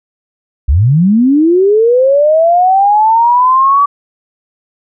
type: linear sweep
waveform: sine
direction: up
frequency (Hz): 58.27 to 1151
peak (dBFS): -5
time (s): 0.68-3.86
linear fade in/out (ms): 10
effects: none